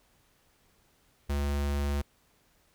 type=tone; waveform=square; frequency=71.3 Hz; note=C#2; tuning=49 cents sharp; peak=-28 dBFS; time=1.29-2.02 s; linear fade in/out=10 ms; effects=pink hiss -67 dBFS RMS until 2.74 s